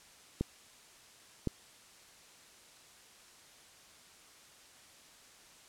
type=clicks; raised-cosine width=3 ms; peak=-18 dBFS; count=2; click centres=0.41 / 1.473 s; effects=white hiss -58 dBFS RMS until 5.68 s + low-pass 9000 Hz 12 dB/octave